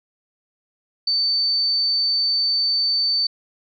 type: tone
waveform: sine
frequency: 4550 Hz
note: C#8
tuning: 44 cents sharp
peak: -17 dBFS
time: 1.07-3.27 s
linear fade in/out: 5 ms
effects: none